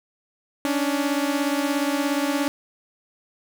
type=beating tone pair; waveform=sawtooth; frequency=280 / 297 Hz; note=C#4 / D4; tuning=+18 / +20 cents; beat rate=17 Hz; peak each=-19 / -22 dBFS; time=0.65-2.48 s; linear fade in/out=0 ms; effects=none